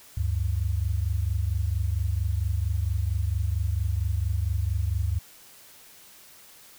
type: tone pair together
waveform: sine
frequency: 72.6 / 97 Hz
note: D2 / G2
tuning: -19 / -18 cents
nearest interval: perfect fourth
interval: 501 cents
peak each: -26 dBFS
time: 0.17-5.19 s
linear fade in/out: 5 ms
effects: white hiss -51 dBFS RMS until 6.78 s